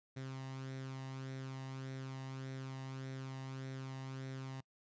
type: tone with flanger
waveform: sawtooth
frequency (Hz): 132.7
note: C3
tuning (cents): +25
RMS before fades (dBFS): -45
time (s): 0.16-4.61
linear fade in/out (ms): 10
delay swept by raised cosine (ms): 0.51 to 1.07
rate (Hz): 1.7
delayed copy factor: +0.5
effects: noise-tail reverb RT60 0.1 s tail -25 dB re dry + resampled to 16000 Hz